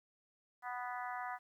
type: harmonic tone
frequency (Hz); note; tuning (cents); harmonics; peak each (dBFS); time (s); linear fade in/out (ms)
246.9; B3; 0; 3 / 4 / 5 / 6 / 7 / 8; -43 / -45 / -47 / -49 / -50 / -51; 0.62-1.39; 50
effects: 12-bit